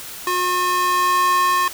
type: tone with high-pass filter sweep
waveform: square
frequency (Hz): 360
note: F#4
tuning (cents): -47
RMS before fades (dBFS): -18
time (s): 0.27-1.68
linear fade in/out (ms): 2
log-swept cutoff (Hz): 730 to 1200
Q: 3.2
effects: white hiss -34 dBFS RMS until 1.73 s